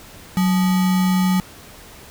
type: tone with sample-and-hold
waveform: sine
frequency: 185 Hz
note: F#3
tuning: in tune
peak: -14 dBFS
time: 0.37-1.4 s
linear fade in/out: 0 ms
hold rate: 1050 Hz
effects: pink hiss -42 dBFS RMS until 2.1 s